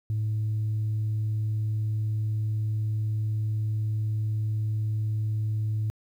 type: tone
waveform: sine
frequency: 108 Hz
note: A2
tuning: 32 cents flat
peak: -23 dBFS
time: 0.1-5.9 s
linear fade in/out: 0 ms
effects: tanh soft clip ceiling -22 dBFS + 10-bit